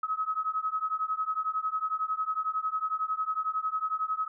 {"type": "beating tone pair", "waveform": "sine", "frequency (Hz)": [1273, 1284], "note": ["D#6", "E6"], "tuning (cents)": [39, -46], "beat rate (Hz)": 11, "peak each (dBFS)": -31, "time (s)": [0.03, 4.28], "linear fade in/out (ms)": 5, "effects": []}